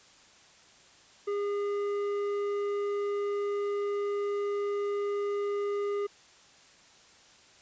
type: tone with tanh clipping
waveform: sine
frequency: 407.1 Hz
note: G#4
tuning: 35 cents flat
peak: -30 dBFS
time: 1.27-6.07 s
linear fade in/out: 10 ms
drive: 10 dB
effects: white hiss -57 dBFS RMS until 7.61 s + resampled to 16000 Hz